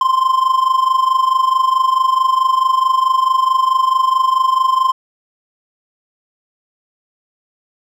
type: tone with amplitude modulation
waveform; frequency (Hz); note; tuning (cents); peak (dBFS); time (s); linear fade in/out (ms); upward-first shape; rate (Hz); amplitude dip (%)
triangle; 1045; C6; -2; -6; 0.01-4.92; 2; sine; 24.6; 75
effects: none